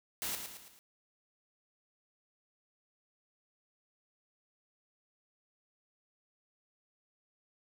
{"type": "noise with echo", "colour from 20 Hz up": "white", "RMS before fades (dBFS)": -37, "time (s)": [0.22, 0.35], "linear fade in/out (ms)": 0, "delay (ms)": 110, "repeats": 4, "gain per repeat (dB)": -6, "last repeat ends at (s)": 0.79, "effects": []}